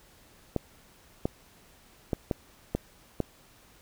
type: clicks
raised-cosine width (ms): 2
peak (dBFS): -13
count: 6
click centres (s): 0.563 / 1.255 / 2.132 / 2.312 / 2.75 / 3.203
effects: pink hiss -58 dBFS RMS until 3.81 s